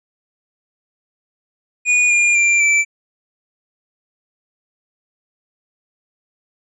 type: tone with pitch steps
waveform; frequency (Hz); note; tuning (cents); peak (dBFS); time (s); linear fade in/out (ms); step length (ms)
square; 2456 / 2412 / 2370 / 2328; D#7 / D7 / D7 / D7; -23 / +46 / +15 / -16; -12; 1.85-2.85; 50; 250
effects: resampled to 24000 Hz